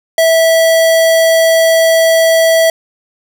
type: tone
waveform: square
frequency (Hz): 654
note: E5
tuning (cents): -14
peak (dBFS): -7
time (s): 0.18-2.7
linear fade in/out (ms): 2
effects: none